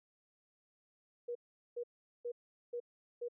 sine tone bursts, 480 Hz, B4, 49 cents flat, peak -37 dBFS, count 5, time 1.28-3.285 s, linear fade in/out 10 ms, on 73 ms, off 410 ms, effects none

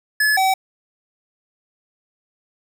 square tone pair in turn, 1713 / 763.1 Hz, A6 / G5, -47 / -47 cents, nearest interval octave + major second, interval 1400 cents, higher first, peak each -15 dBFS, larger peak neither, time 0.2-0.37 / 0.37-0.54 s, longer neither, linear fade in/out 5 ms, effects none

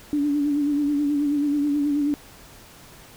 sine tone with vibrato, 290 Hz, D4, 22 cents flat, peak -19 dBFS, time 0.13-2.14 s, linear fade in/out 0 ms, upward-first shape sine, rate 9.3 Hz, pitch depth 44 cents each way, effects pink hiss -47 dBFS RMS until 3.16 s

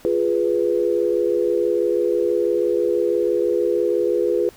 sine chord, F diminished, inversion none, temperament equal, 349.2 / 415.3 / 493.9 Hz, F4 / Ab4 / Cb5, 0 / 0 / 0 cents, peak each -21 dBFS, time 0.05-4.49 s, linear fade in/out 0 ms, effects pink hiss -48 dBFS RMS until 4.56 s

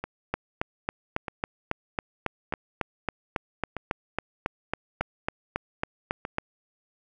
two click trains, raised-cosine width 0.5 ms, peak -17 / -11 dBFS, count 6 / 23, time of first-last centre 0.04-6.251 / 0.34-6.384 s, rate 0.805 / 3.64 Hz, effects none

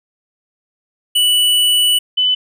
square / sine tone pair in turn, 2960 / 3003 Hz, F#7 / F#7, 0 / +25 cents, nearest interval unison, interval 25 cents, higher second, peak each -11 dBFS, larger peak neither, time 1.15-1.99 / 2.17-2.35 s, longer first, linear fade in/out 10 ms, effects none

